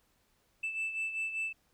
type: beating tone pair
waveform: sine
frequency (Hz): 2640 / 2645.1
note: E7 / E7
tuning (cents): +2 / +5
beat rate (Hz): 5.1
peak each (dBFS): -32 / -38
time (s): 0.63-1.53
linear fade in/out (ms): 10
effects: tanh soft clip ceiling -30 dBFS + pink hiss -72 dBFS RMS until 1.73 s